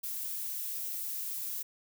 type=noise; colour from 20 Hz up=violet; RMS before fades=-37 dBFS; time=0.03-1.63 s; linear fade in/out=10 ms; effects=none